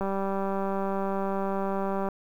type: click train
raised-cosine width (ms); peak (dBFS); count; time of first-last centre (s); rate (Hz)
1; -17; 406; 0.01-2.087; 195
effects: 9-bit